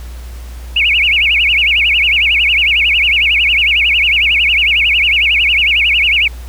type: tone with vibrato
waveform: sine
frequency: 2523 Hz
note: D#7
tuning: 23 cents sharp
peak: -8 dBFS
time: 0.76-6.28 s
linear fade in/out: 5 ms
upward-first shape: sine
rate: 11 Hz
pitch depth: 260 cents each way
effects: added 60 Hz sine -25 dBFS peak until 6.48 s + pink hiss -39 dBFS RMS until 6.48 s